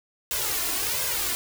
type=noise with flanger; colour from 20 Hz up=white; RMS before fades=-27 dBFS; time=0.31-1.35 s; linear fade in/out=0 ms; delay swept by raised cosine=1.9 to 2.9 ms; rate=1.4 Hz; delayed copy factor=+0.8; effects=none